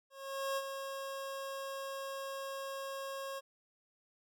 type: tone with ADSR envelope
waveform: 25% pulse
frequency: 544 Hz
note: C#5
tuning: 33 cents flat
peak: -29 dBFS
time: 0.1-3.41 s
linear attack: 470 ms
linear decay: 43 ms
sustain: -7 dB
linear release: 30 ms
effects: none